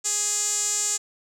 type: tone with band-pass filter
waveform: sawtooth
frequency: 415.3 Hz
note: G#4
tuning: in tune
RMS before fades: -25 dBFS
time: 0.04-0.98 s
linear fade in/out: 20 ms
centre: 7200 Hz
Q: 7.2
effects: none